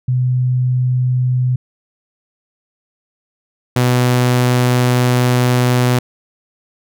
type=tone pair in turn; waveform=sine / sawtooth; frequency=126.3 / 124.27 Hz; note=B2 / B2; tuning=+39 / +11 cents; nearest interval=unison; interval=28 cents; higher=first; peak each=-12 / -7 dBFS; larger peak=second; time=0.08-1.56 / 3.76-5.99 s; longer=second; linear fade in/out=5 ms; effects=none